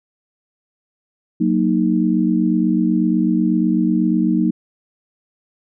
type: chord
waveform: sine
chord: D# minor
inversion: first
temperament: equal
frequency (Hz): 185 / 233.1 / 311.1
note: F#3 / A#3 / D#4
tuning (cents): 0 / 0 / 0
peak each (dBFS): -18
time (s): 1.4-4.51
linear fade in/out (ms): 10
effects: none